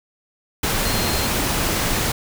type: tone in noise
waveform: sine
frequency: 4186 Hz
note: C8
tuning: in tune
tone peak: -29 dBFS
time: 0.85-1.27 s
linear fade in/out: 5 ms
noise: pink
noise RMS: -21 dBFS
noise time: 0.63-2.12 s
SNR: -11 dB
effects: none